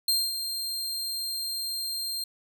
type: tone with ADSR envelope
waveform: sawtooth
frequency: 4186 Hz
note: C8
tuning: in tune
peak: -18 dBFS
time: 0.08-2.24 s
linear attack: 4 ms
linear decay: 230 ms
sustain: -9 dB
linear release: 4 ms
effects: none